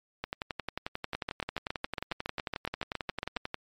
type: two click trains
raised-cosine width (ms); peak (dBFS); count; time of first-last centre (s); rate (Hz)
0.3; -16 / -17; 17 / 38; 1.15-3.369 / 0.24-3.544; 7.21 / 11.2
effects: MP3 64 kbps